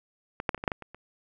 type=clicks; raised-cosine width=0.5 ms; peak=-17 / -9 / -15 / -29 / -19 / -8 / -15 / -26 / -29 dBFS; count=9; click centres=0.401 / 0.492 / 0.546 / 0.578 / 0.639 / 0.678 / 0.718 / 0.823 / 0.946 s; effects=none